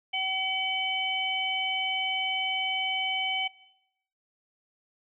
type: harmonic tone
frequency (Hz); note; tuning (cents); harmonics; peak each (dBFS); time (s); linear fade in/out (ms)
760; F#5; +46; 1 / 3 / 4; -34 / -31 / -30; 0.13-3.48; 10
effects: noise-tail reverb RT60 0.8 s tail -18 dB re dry